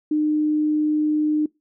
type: tone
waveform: sine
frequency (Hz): 303.8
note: D#4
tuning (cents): -41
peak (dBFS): -17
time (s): 0.11-1.46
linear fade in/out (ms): 5
effects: noise-tail reverb RT60 0.2 s tail -23 dB re dry